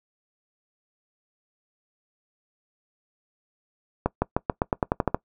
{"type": "accelerating click train", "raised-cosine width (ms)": 1, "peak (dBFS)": -7, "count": 11, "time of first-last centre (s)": [4.06, 5.145], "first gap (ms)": 160, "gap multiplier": 0.91, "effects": ["noise-tail reverb RT60 0.1 s tail -22 dB re dry"]}